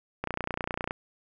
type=click train; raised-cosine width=0.5 ms; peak=-15 dBFS; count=21; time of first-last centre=0.24-0.909 s; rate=29.9 Hz; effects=none